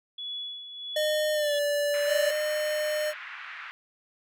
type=tone with tremolo; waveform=sine; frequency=3400 Hz; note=G#7; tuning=40 cents sharp; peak=-32 dBFS; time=0.18-1.59 s; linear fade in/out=5 ms; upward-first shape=sine; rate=1.5 Hz; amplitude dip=60%
type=tone with pitch glide; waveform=square; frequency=611 to 581.4 Hz; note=D#5 to D5; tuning=-32 to -18 cents; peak=-25 dBFS; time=0.96-2.31 s; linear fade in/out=5 ms; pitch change=-86 cents; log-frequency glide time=1.33-1.54 s
type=band-pass noise; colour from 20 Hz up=white; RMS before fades=-41 dBFS; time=1.94-3.71 s; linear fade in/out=0 ms; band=1300 to 2200 Hz; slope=24 dB/octave
type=tone; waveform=square; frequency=607 Hz; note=D#5; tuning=43 cents flat; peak=-27 dBFS; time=2.06-3.14 s; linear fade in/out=50 ms
effects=none